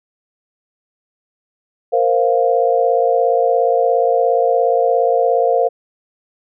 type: chord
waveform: sine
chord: Bb suspended second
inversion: none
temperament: equal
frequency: 466.2 / 523.3 / 698.5 Hz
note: Bb4 / C5 / F5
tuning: 0 / 0 / 0 cents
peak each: -16 dBFS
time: 1.92-5.69 s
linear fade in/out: 20 ms
effects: none